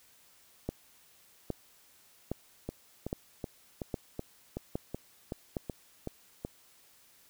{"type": "two click trains", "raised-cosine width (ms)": 2, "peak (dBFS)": [-19, -22], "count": [7, 11], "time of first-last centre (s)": [[0.69, 5.568], [2.69, 6.449]], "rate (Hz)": [1.23, 2.66], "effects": ["white hiss -62 dBFS RMS until 7.29 s"]}